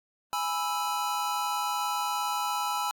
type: chord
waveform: square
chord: E major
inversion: first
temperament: equal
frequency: 830.6 / 987.8 / 1318.5 Hz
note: G#5 / B5 / E6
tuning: 0 / 0 / 0 cents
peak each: -33 dBFS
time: 0.33-2.91 s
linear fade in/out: 0 ms
effects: AAC 64 kbps